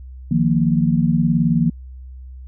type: chord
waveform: sine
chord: Eb suspended second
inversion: none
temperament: equal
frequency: 155.56 / 174.61 / 233.1 Hz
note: Eb3 / F3 / Bb3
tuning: 0 / 0 / 0 cents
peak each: -18 dBFS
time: 0.31-1.7 s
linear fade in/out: 5 ms
effects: added 64 Hz sine -33 dBFS peak until 2.47 s